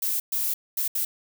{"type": "noise bursts at uneven times", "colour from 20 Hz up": "violet", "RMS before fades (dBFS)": -26, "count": 4, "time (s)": [[0.02, 0.2], [0.32, 0.54], [0.77, 0.88], [0.95, 1.05]], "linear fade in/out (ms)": 5, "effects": []}